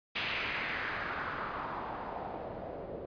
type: noise with low-pass filter sweep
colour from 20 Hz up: white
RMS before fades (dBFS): -38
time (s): 0.15-3.06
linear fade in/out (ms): 10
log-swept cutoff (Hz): 2800 to 470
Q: 2.4
effects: resampled to 11025 Hz